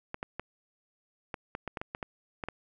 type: clicks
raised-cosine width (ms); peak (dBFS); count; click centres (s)
0.5; -20; 12; 0.144 / 0.229 / 0.396 / 1.342 / 1.551 / 1.677 / 1.772 / 1.815 / 1.949 / 2.028 / 2.438 / 2.486
effects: none